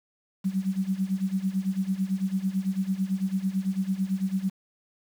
sine tone with tremolo, 190.9 Hz, G3, 46 cents flat, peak -21 dBFS, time 0.44-4.5 s, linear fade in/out 20 ms, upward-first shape sine, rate 9 Hz, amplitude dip 85%, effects 8-bit

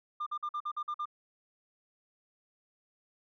sine tone bursts, 1200 Hz, D6, 37 cents sharp, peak -30 dBFS, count 8, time 0.2-1.056 s, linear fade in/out 10 ms, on 65 ms, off 48 ms, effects tanh soft clip ceiling -31 dBFS

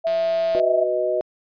sine tone with pitch glide, 659.3 to 648.3 Hz, E5 to E5, 0 to -29 cents, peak -18 dBFS, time 0.04-0.85 s, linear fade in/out 20 ms, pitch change -29 cents, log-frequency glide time 0.47-0.74 s
click train, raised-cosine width 0.2 ms, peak -19 dBFS, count 95, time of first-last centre 0.07-0.598 s, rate 178 Hz
sine chord, B major, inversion second, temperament equal, 370 / 493.9 / 622.3 Hz, F#4 / B4 / D#5, 0 / 0 / 0 cents, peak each -25 / -26 / -21 dBFS, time 0.55-1.21 s, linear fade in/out 0 ms
effects resampled to 11025 Hz

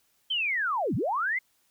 sine linear two-way sweep, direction down then up, 3169 to 94.1 to 2140 Hz, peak -25 dBFS, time 0.3-1.39 s, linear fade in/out 10 ms, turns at 0.95 s, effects white hiss -69 dBFS RMS until 1.7 s

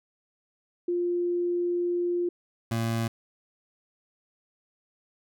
sine / 25% pulse tone pair in turn, 350.5 / 114.36 Hz, F4 / A#2, +6 / -33 cents, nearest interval octave + perfect fifth, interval 1939 cents, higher first, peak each -24 / -22 dBFS, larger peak second, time 0.88-2.29 / 2.71-3.08 s, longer first, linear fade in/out 5 ms, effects none

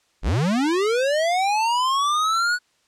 square linear sweep, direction up, 30.87 to 1482 Hz, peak -19 dBFS, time 0.22-2.59 s, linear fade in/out 50 ms, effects white hiss -64 dBFS RMS until 2.87 s + low-pass 7000 Hz 12 dB/octave

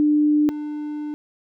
sine / triangle tone pair in turn, 298.6 / 298.6 Hz, D4 / D4, +29 / +29 cents, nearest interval unison, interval 0 cents, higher neither, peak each -14 / -24 dBFS, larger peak first, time 0-0.49 / 0.49-1.14 s, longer second, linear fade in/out 0 ms, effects none

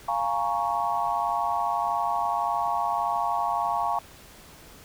sine chord, Bb minor seventh, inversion second, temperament equal, 698.5 / 830.6 / 932.3 / 1108.7 Hz, F5 / Ab5 / Bb5 / Db6, 0 / 0 / 0 / 0 cents, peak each -29 dBFS, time 0.08-3.99 s, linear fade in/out 5 ms, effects pink hiss -49 dBFS RMS until 4.84 s

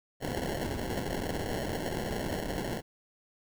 white noise with sample-and-hold, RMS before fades -34 dBFS, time 0.2-2.82 s, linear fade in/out 50 ms, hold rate 1225 Hz, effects none

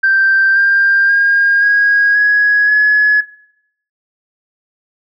sine tone with pitch steps, 1568 / 1592.6 / 1617.7 / 1643.1 / 1668.9 / 1695.2 Hz, G6 / G6 / G#6 / G#6 / G#6 / G#6, 0 / +27 / -46 / -19 / +8 / +35 cents, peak -7 dBFS, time 0.03-3.21 s, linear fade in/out 10 ms, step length 530 ms, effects noise-tail reverb RT60 0.7 s tail -17 dB re dry + tanh soft clip ceiling -3 dBFS

